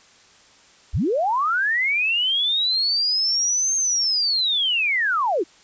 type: linear two-way sweep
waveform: sine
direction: up then down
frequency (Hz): 32 to 6430 to 286.7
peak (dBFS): -18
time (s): 0.93-5.44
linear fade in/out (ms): 20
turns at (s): 3.76
effects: white hiss -52 dBFS RMS until 5.63 s + resampled to 16000 Hz